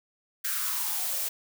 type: noise with high-pass filter sweep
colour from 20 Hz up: blue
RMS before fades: -30 dBFS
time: 0.44-1.29 s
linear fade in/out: 10 ms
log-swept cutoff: 1600 to 490 Hz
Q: 4.6
effects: none